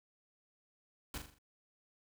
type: noise with echo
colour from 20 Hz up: pink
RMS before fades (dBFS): -41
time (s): 1.14-1.18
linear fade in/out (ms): 2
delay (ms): 41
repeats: 5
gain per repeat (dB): -6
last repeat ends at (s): 1.385
effects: none